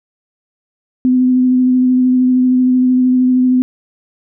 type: tone with vibrato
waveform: sine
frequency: 253.6 Hz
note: B3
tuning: 46 cents sharp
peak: -8 dBFS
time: 1.05-3.62 s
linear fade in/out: 0 ms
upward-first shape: sine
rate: 13 Hz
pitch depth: 14 cents each way
effects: none